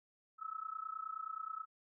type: tone with amplitude modulation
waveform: sine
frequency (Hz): 1297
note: E6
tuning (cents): -28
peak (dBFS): -37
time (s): 0.38-1.66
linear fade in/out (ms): 50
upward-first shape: sine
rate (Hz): 29.5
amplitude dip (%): 90
effects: none